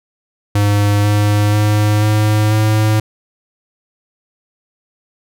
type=tone with pitch steps; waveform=square; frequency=102.6 / 103.91 / 105.24 / 106.59 / 107.95 Hz; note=G#2 / G#2 / G#2 / G#2 / A2; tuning=-21 / +1 / +23 / +45 / -33 cents; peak=-11 dBFS; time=0.55-3 s; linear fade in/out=5 ms; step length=490 ms; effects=none